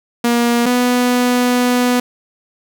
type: tone pair in turn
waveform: sawtooth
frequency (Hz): 237.4 / 246.8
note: A#3 / B3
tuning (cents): +32 / -1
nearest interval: minor second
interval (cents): 67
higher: second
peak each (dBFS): -8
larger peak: neither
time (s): 0.24-0.66 / 0.66-2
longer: second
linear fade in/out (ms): 5
effects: none